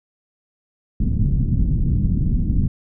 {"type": "low-pass noise", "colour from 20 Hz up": "pink", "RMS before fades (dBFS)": -18, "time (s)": [1, 2.68], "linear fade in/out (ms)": 2, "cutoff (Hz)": 210, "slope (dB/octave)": 24, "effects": []}